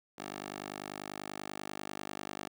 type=tone with high-pass filter; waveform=10% pulse; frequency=50.2 Hz; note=G1; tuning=42 cents sharp; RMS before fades=-43 dBFS; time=0.18-2.48 s; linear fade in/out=5 ms; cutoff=390 Hz; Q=0.79; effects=none